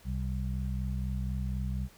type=harmonic tone; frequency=64.1 Hz; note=C2; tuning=35 cents flat; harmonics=1 / 2 / 3; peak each=-32 / -36 / -38 dBFS; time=0.04-1.89 s; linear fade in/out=50 ms; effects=pink hiss -58 dBFS RMS until 1.97 s